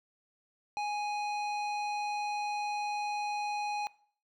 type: tone with low-pass filter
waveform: square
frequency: 830.6 Hz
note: G#5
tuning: in tune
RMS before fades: -34 dBFS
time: 0.77-3.87 s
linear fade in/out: 0 ms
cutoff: 4400 Hz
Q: 0.96
effects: noise-tail reverb RT60 0.5 s tail -20 dB re dry